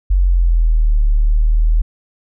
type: exponential two-way sweep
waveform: sine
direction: down then up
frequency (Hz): 46.8 to 36.71 to 40.4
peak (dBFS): -9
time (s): 0.1-1.82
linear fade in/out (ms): 10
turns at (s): 1.04
effects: none